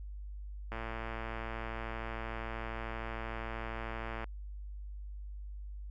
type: click train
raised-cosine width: 0.5 ms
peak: -25 dBFS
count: 399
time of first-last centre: 0.72-4.242 s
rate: 113 Hz
effects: added 50 Hz sine -41 dBFS peak until 5.9 s